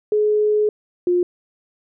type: tone pair in turn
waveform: sine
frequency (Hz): 422.8 / 355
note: G#4 / F4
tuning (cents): +31 / +28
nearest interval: minor third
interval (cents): 303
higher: first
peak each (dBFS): -14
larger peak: neither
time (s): 0.12-0.69 / 1.07-1.23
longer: first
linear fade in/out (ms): 2
effects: none